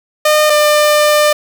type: tone pair in turn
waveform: sawtooth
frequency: 608 / 598.6 Hz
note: D#5 / D5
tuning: -40 / +33 cents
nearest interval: unison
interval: 27 cents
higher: first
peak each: -4 dBFS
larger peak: neither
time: 0.25-0.5 / 0.5-1.33 s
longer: second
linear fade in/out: 5 ms
effects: none